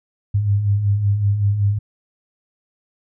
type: beating tone pair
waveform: sine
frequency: 97.2 / 102.5 Hz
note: G2 / G#2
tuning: -14 / -22 cents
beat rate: 5.3 Hz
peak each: -24 / -15 dBFS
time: 0.34-1.79 s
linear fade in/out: 10 ms
effects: none